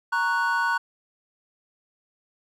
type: chord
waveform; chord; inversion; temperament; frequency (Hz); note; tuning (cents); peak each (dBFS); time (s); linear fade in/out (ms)
triangle; F# major; first; equal; 932.3 / 1108.7 / 1480; A#5 / C#6 / F#6; 0 / 0 / 0; -24 / -27 / -22; 0.12-0.78; 10
effects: none